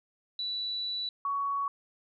sine tone pair in turn, 3951 / 1120.3 Hz, B7 / C#6, 0 / +18 cents, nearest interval octave + minor seventh, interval 2182 cents, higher first, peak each -31 / -28 dBFS, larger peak second, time 0.39-1.09 / 1.25-1.68 s, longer first, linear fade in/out 2 ms, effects none

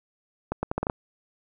accelerating click train, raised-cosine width 1 ms, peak -12 dBFS, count 7, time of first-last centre 0.52-0.899 s, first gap 110 ms, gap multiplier 0.77, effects none

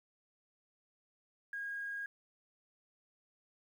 sine tone with quantisation, 1633 Hz, G#6, 30 cents flat, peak -38 dBFS, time 1.53-2.06 s, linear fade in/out 2 ms, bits 11, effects none

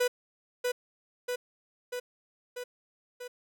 45% pulse tone with echo, 493.8 Hz, B4, in tune, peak -24 dBFS, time 0-0.08 s, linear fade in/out 10 ms, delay 640 ms, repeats 5, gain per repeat -3 dB, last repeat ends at 3.28 s, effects none

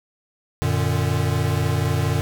square chord, Gb augmented, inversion none, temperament equal with one note detuned, 92.5 / 116.54 / 149.05 Hz, Gb2 / Bb2 / D3, 0 / 0 / +26 cents, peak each -24 dBFS, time 0.62-2.21 s, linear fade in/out 0 ms, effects none

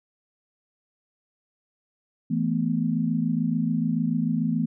sine chord, E suspended fourth, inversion none, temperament equal, 164.81 / 220 / 246.9 Hz, E3 / A3 / B3, 0 / 0 / 0 cents, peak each -26 dBFS, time 2.3-4.66 s, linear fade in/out 10 ms, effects none

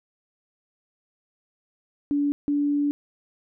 sine tone pair in turn, 287.6 / 289.1 Hz, D4 / D4, -36 / -27 cents, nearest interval unison, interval 9 cents, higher second, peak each -20 dBFS, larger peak neither, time 2.11-2.32 / 2.48-2.91 s, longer second, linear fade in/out 0 ms, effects none

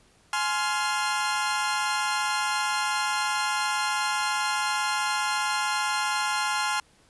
sawtooth chord, F minor, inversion first, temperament equal with one note detuned, 842.7 / 1046.5 / 1396.9 Hz, Ab5 / C6 / F6, +25 / 0 / 0 cents, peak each -25 / -26 / -25 dBFS, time 0.33-6.8 s, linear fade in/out 2 ms, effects pink hiss -60 dBFS RMS until 7.09 s + resampled to 24000 Hz

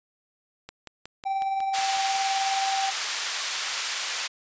click train, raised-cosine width 0.2 ms, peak -22 dBFS, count 9, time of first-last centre 0.69-2.153 s, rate 5.47 Hz
triangle tone with tremolo, 778 Hz, G5, 13 cents flat, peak -21 dBFS, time 1.25-2.91 s, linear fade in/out 20 ms, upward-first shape sine, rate 19 Hz, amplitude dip 35%
white band-pass noise, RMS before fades -30 dBFS, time 1.73-4.28 s, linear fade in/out 20 ms, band 1000 to 6100 Hz, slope 12 dB/octave
effects resampled to 16000 Hz

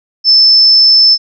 sine tone, 5274 Hz, E8, in tune, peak -3 dBFS, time 0.24-1.18 s, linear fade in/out 50 ms, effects none

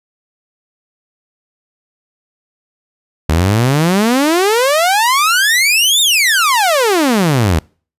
sawtooth exponential two-way sweep, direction up then down, 74.5 to 3729 to 74.5 Hz, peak -6 dBFS, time 3.29-7.59 s, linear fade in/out 5 ms, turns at 6.01 s, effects noise-tail reverb RT60 0.4 s tail -26 dB re dry + resampled to 32000 Hz

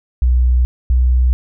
sine tone pair in turn, 61.9 / 62.47 Hz, B1 / B1, +5 / +20 cents, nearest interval unison, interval 15 cents, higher second, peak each -9 dBFS, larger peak neither, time 0.22-0.65 / 0.9-1.33 s, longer neither, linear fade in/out 0 ms, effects none

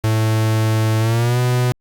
45% pulse tone with pitch glide, 110 to 124.19 Hz, A2 to B2, 0 to +10 cents, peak -14 dBFS, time 0.04-1.72 s, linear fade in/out 0 ms, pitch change +210 cents, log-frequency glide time 0.99-1.39 s, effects Opus 48 kbps

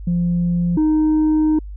sine tone pair in turn, 173.7 / 309.5 Hz, F3 / D#4, -9 / -9 cents, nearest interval minor seventh, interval 1000 cents, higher second, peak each -14 / -10 dBFS, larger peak second, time 0.07-0.77 / 0.77-1.59 s, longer second, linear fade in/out 5 ms, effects tanh soft clip ceiling -12 dBFS + added 50 Hz sine -29 dBFS peak until 1.76 s

